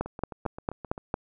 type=two click trains; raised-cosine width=1 ms; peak=-24 / -13 dBFS; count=8 / 6; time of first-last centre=0.06-0.979 / 0.01-1.141 s; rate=7.62 / 4.42 Hz; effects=none